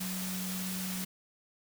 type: tone in noise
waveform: sine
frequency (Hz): 185.9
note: F#3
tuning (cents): +8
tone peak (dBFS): -36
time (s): 0-1.05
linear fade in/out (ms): 10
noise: white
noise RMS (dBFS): -39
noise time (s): 0-1.05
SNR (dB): 0
effects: none